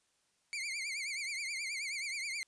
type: tone with vibrato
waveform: sawtooth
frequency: 2232 Hz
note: C#7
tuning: 11 cents sharp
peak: -33 dBFS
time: 0.53-2.43 s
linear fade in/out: 0 ms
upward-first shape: triangle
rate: 9.4 Hz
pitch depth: 150 cents each way
effects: white hiss -75 dBFS RMS until 2.47 s + resampled to 22050 Hz